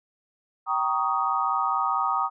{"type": "chord", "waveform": "sine", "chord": "Eb dominant seventh", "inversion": "first", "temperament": "just", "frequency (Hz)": [777.8, 933.4, 1120.1, 1244.5], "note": ["G5", "Bb5", "Db6", "Eb6"], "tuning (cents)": [-14, 2, 18, 0], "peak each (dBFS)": [-29, -28, -30, -25], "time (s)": [0.66, 2.3], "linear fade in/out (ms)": 50, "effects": []}